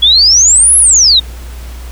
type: exponential two-way sweep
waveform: sine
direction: up then down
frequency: 3316 to 11175 to 3620 Hz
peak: -3 dBFS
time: 0.02-1.2 s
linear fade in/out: 10 ms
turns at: 0.77 s
effects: added 60 Hz sine -23 dBFS peak until 1.91 s + pink hiss -35 dBFS RMS until 1.91 s